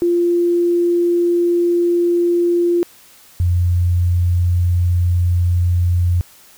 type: tone pair in turn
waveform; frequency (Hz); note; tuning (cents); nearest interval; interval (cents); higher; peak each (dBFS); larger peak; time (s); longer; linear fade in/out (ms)
sine; 346.7 / 88.06; F4 / F2; -13 / +15; 2 octaves; 2372; first; -12; neither; 0.02-2.83 / 3.4-6.21; neither; 0
effects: white hiss -46 dBFS RMS until 6.57 s